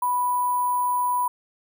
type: tone with sample-and-hold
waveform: sine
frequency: 987.8 Hz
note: B5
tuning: in tune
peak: -20 dBFS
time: 0.02-1.28 s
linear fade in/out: 5 ms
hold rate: 11025 Hz
effects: none